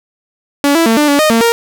sawtooth tone with pitch steps, 284.3 / 331 / 225.9 / 297 / 285.4 / 617 / 228.4 / 465.6 Hz, C#4 / E4 / A3 / D4 / D4 / D#5 / A#3 / A#4, +44 / +7 / +46 / +20 / -49 / -15 / -35 / -2 cents, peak -4 dBFS, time 0.64-1.52 s, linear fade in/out 0 ms, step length 110 ms, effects none

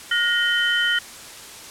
sine tone cluster, 1433 / 1872 / 3062 Hz, F6 / A#6 / G7, +44 / +7 / -41 cents, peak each -22 dBFS, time 0.11-0.99 s, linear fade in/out 5 ms, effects white hiss -39 dBFS RMS until 1.7 s + low-pass 10000 Hz 12 dB/octave

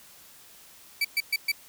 30% pulse tone bursts, 2307 Hz, D7, 31 cents flat, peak -20 dBFS, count 4, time 1.01-1.518 s, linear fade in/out 5 ms, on 37 ms, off 120 ms, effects white hiss -52 dBFS RMS until 1.68 s

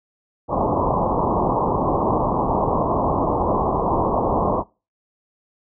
white low-pass noise, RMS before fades -20 dBFS, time 0.48-4.64 s, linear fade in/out 50 ms, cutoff 1100 Hz, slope 96 dB/octave, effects noise-tail reverb RT60 0.3 s tail -23 dB re dry

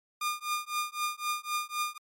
sawtooth tone with tremolo, 1211 Hz, D#6, 47 cents flat, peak -23 dBFS, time 0.21-1.98 s, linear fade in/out 5 ms, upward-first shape triangle, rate 3.9 Hz, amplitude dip 100%, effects MP3 64 kbps

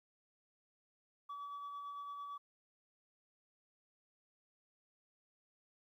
sine tone with tremolo, 1144 Hz, D6, 46 cents flat, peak -40 dBFS, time 1.29-2.38 s, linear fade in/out 10 ms, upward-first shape sine, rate 8.9 Hz, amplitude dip 35%, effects tanh soft clip ceiling -42 dBFS + 13-bit

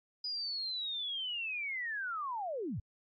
sine linear sweep, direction down, 4978 to 71.2 Hz, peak -35 dBFS, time 0.24-2.8 s, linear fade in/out 5 ms, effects AAC 64 kbps

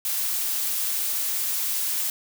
blue noise, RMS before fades -26 dBFS, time 0.05-2.1 s, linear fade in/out 2 ms, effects none

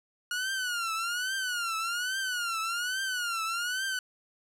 sawtooth tone with vibrato, 1435 Hz, F6, 47 cents sharp, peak -26 dBFS, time 0.31-3.99 s, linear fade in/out 2 ms, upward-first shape triangle, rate 1.2 Hz, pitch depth 170 cents each way, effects low-pass 12000 Hz 12 dB/octave

